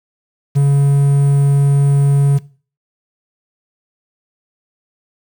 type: tone with quantisation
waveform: triangle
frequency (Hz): 140.6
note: C#3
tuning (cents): +25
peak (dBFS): -6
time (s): 0.55-2.39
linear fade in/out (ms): 20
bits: 6
effects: noise-tail reverb RT60 0.4 s tail -19 dB re dry